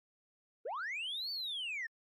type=linear two-way sweep; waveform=sine; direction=up then down; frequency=402.8 to 4588 to 1741 Hz; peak=-35 dBFS; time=0.65-1.87 s; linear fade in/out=10 ms; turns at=1.31 s; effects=tanh soft clip ceiling -35 dBFS + AAC 64 kbps